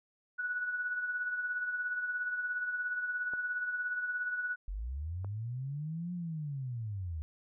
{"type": "tone with tremolo", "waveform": "sine", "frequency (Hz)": 1473, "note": "F#6", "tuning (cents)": -8, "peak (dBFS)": -30, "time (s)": [0.38, 4.56], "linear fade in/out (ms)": 20, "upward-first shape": "triangle", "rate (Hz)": 17, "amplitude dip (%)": 55}
{"type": "clicks", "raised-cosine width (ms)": 1, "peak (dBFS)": -33, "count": 2, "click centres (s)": [3.336, 5.246]}
{"type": "linear two-way sweep", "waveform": "sine", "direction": "up then down", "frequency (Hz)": [43.04, 179.6, 74.4], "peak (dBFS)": -35, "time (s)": [4.68, 7.22], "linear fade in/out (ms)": 0, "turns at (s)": 6.13}
{"effects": []}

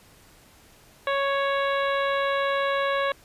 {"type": "harmonic tone with a mistuned harmonic", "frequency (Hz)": 554.4, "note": "C#5", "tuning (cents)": 0, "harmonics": [1, 2, 3, 4, 5, 6, 7], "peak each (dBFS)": [-25, -27, -30, -35, -38, -39, -39], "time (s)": [1.07, 3.12], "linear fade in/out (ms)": 2, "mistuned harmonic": 6, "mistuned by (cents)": 16, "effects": ["pink hiss -54 dBFS RMS until 3.24 s", "resampled to 32000 Hz"]}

